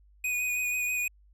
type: tone with vibrato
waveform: square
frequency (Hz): 2479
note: D#7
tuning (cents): -7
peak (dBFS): -28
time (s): 0.24-1.08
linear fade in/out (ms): 5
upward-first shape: sine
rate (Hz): 6.2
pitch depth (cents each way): 19
effects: added 50 Hz sine -56 dBFS peak until 1.33 s